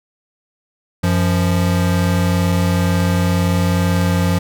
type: tone pair together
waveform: square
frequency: 92.5 / 174.61 Hz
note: F#2 / F3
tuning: 0 / 0 cents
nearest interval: major seventh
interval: 1100 cents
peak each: -17 dBFS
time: 1.03-4.39 s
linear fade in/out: 10 ms
effects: none